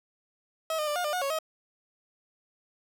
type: tone with pitch steps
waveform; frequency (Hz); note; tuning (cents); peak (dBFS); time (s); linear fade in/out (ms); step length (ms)
30% pulse; 641 / 608 / 592 / 714 / 600 / 726 / 553 / 633; E5 / D#5 / D5 / F5 / D5 / F#5 / C#5 / D#5; -49 / -40 / +14 / +38 / +37 / -33 / -4 / +30; -25; 0.7-1.388; 2; 86
effects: none